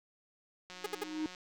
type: click train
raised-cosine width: 0.2 ms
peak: -31 dBFS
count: 119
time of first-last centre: 0.7-1.348 s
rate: 182 Hz
type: tone with exponential growth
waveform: triangle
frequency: 311.1 Hz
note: D#4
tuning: in tune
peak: -28 dBFS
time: 0.7-1.26 s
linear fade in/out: 1 ms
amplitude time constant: 120 ms
type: tone bursts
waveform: sawtooth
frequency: 415.3 Hz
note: G#4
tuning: in tune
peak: -29 dBFS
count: 3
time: 0.84-1.037 s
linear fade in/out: 5 ms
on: 23 ms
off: 64 ms
effects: none